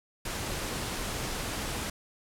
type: noise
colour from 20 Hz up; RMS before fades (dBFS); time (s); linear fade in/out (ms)
pink; -34; 0.25-1.9; 5
effects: low-pass 12000 Hz 12 dB/octave